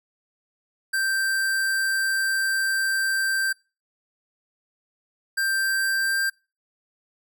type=tone pair in turn; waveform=square; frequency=1568 / 1574.7 Hz; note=G6 / G6; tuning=0 / +7 cents; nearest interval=unison; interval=7 cents; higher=second; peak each=-22 dBFS; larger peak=neither; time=0.93-3.53 / 5.37-6.3 s; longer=first; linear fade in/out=10 ms; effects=noise-tail reverb RT60 0.3 s tail -25 dB re dry

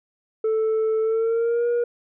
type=tone with pitch glide; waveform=sine; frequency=440 to 477.1 Hz; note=A4 to A#4; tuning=0 to +40 cents; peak=-16 dBFS; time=0.44-1.84 s; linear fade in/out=5 ms; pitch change=+140 cents; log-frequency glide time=1.01-1.67 s; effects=tanh soft clip ceiling -18 dBFS

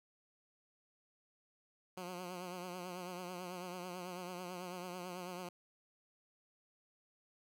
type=tone with vibrato; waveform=10% pulse; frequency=180 Hz; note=F#3; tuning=47 cents flat; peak=-35 dBFS; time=1.97-5.49 s; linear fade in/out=5 ms; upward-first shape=triangle; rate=9.1 Hz; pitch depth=65 cents each way; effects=none

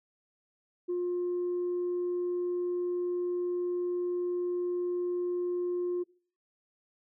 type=tone; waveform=sine; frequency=354.8 Hz; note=F4; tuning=27 cents sharp; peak=-27 dBFS; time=0.88-6.04 s; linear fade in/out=20 ms; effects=noise-tail reverb RT60 0.5 s tail -24 dB re dry + tanh soft clip ceiling -26 dBFS

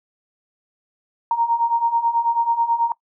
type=beating tone pair; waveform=sine; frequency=925 / 934.2 Hz; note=A#5 / A#5; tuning=-14 / +3 cents; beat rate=9.2 Hz; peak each=-22 / -18 dBFS; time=1.31-2.92 s; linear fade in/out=2 ms; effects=noise-tail reverb RT60 0.1 s tail -22 dB re dry

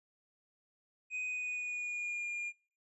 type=tone with pitch glide; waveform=triangle; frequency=2500 to 2413 Hz; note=D#7 to D7; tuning=+8 to +46 cents; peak=-34 dBFS; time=1.1-2.53 s; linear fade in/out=50 ms; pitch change=-62 cents; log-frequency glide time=1.25-2.26 s; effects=noise-tail reverb RT60 0.4 s tail -25 dB re dry + resampled to 24000 Hz

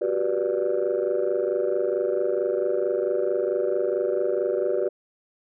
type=chord; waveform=sine; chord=G major seventh; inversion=third; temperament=just; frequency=367.5 / 392 / 490 / 588 Hz; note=F#4 / G4 / B4 / D5; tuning=-12 / 0 / -14 / +2 cents; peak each=-26 dBFS; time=0.01-4.89 s; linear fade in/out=10 ms; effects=tanh soft clip ceiling -15 dBFS

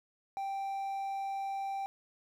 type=tone; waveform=triangle; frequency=784 Hz; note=G5; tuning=in tune; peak=-32 dBFS; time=0.37-1.86 s; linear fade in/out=0 ms; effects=11-bit

